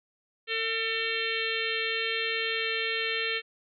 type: harmonic tone with a mistuned harmonic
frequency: 450.2 Hz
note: A4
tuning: 40 cents sharp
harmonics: 1 / 3 / 4 / 5 / 6 / 7 / 8 / 9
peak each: -35 / -40 / -34 / -34 / -34 / -35 / -39 / -39 dBFS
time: 0.47-3.42 s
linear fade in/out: 50 ms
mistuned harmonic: 9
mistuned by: +26 cents
effects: none